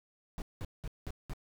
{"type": "noise bursts", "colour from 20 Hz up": "brown", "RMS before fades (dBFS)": -38, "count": 5, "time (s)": [0.38, 1.335], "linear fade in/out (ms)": 0, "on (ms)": 39, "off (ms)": 190, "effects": []}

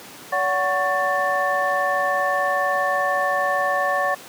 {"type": "tone cluster", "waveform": "sine", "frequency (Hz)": [570, 743, 1108, 1775], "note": ["C#5", "F#5", "C#6", "A6"], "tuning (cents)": [48, 7, -1, 15], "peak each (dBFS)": -24, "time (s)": [0.32, 4.15], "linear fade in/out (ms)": 10, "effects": ["pink hiss -40 dBFS RMS until 4.28 s", "high-pass 200 Hz 12 dB/octave"]}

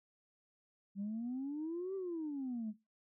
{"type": "exponential two-way sweep", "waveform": "sine", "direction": "up then down", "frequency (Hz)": [193.2, 392, 206.2], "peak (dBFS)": -36, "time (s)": [0.95, 2.74], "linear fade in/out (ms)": 50, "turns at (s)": 1.95, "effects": ["noise-tail reverb RT60 0.2 s tail -17 dB re dry", "tanh soft clip ceiling -34 dBFS"]}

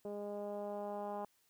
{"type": "tone with low-pass filter sweep", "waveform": "10% pulse", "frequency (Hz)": 205, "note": "G#3", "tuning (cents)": -22, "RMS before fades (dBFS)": -42, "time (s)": [0.05, 1.25], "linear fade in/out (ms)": 2, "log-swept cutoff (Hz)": [510, 860], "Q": 2.4, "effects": ["white hiss -74 dBFS RMS until 1.49 s"]}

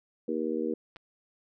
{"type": "harmonic tone", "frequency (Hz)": 79, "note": "D#2", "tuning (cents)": 27, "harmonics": [3, 4, 5, 6], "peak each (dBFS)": [-34, -33, -34, -33], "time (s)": [0.28, 0.74], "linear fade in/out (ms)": 5}
{"type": "clicks", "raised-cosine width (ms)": 0.3, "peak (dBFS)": -30, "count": 2, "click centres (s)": [0.961, 0.967]}
{"effects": []}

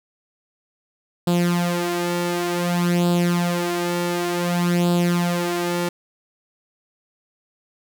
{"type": "tone with flanger", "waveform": "sawtooth", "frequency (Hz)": 174.61, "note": "F3", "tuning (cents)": 0, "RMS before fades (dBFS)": -21, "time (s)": [1.27, 5.89], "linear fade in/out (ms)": 5, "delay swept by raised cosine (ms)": [0.24, 3.54], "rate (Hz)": 0.55, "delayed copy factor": 0.7, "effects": []}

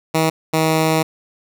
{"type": "tone pair in turn", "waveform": "10% pulse", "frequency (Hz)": [159.9, 159.02], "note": ["D#3", "D#3"], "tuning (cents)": [48, 38], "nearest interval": "unison", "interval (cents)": 10, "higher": "first", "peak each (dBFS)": -6, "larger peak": "neither", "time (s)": [[0.14, 0.3], [0.53, 1.03]], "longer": "second", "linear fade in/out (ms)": 10, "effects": []}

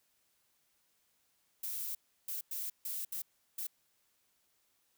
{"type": "noise bursts at uneven times", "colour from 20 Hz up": "violet", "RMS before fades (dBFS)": -39, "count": 6, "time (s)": [[1.63, 1.95], [2.28, 2.41], [2.51, 2.7], [2.85, 3.05], [3.12, 3.22], [3.58, 3.67]], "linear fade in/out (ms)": 5, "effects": ["white hiss -75 dBFS RMS until 4.97 s"]}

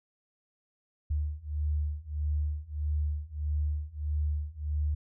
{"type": "beating tone pair", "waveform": "sine", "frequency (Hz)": [74, 75.6], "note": ["D2", "D#2"], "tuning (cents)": [14, -49], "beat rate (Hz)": 1.6, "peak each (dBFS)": [-32, -31], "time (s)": [1.1, 4.95], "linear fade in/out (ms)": 10, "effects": []}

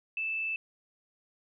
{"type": "tone with frequency modulation", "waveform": "sine", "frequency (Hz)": 2637, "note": "E7", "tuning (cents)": 0, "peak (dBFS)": -30, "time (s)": [0.17, 0.56], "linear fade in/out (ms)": 2, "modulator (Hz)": 77, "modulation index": 0.27, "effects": []}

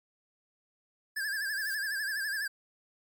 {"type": "noise with exponential growth", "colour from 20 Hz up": "violet", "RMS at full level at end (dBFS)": -42, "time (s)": [1.15, 1.75], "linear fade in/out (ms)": 5, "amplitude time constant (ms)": 130}
{"type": "tone with vibrato", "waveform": "square", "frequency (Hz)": 1661.2, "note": "G#6", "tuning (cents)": 0, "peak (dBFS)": -32, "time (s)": [1.16, 2.48], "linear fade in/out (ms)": 10, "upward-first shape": "sine", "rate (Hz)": 12, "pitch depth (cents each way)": 97}
{"effects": []}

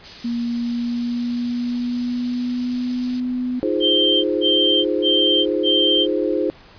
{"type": "noise", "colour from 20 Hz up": "violet", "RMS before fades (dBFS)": -25, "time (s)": [0.04, 3.2], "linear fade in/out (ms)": 0}
{"type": "tone with pitch glide", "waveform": "sine", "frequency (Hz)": [236.6, 250.4], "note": ["A#3", "B3"], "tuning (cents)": [26, 24], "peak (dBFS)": -20, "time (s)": [0.24, 3.6], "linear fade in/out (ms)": 10, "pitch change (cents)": 98, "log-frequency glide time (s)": [0.41, 3.27]}
{"type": "chord", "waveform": "sine", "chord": "F minor seventh", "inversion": "third", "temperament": "equal", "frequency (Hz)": [311.1, 349.2, 415.3, 523.3], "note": ["Eb4", "F4", "Ab4", "C5"], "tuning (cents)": [0, 0, 0, 0], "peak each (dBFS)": -23, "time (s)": [3.63, 6.5], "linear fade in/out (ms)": 0}
{"type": "tone bursts", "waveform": "sine", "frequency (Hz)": 3144, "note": "G7", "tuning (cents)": 4, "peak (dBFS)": -15, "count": 4, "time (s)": [3.8, 6.07], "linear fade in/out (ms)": 50, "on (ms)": 440, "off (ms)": 170}
{"effects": ["pink hiss -46 dBFS RMS until 6.78 s", "resampled to 11025 Hz"]}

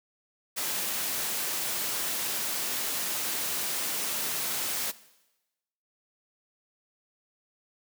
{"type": "noise", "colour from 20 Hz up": "white", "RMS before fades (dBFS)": -31, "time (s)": [0.56, 4.92], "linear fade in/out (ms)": 20, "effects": ["noise-tail reverb RT60 1.0 s tail -18 dB re dry", "high-pass 150 Hz 12 dB/octave"]}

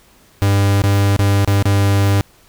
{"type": "tone with dropouts", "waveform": "45% pulse", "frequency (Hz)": 99.8, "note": "G2", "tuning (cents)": 32, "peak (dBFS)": -11, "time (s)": [0.42, 2.21], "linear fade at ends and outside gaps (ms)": 0, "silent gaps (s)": [[0.82, 0.838], [1.164, 1.192], [1.447, 1.476], [1.625, 1.655]], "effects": ["pink hiss -50 dBFS RMS until 2.48 s"]}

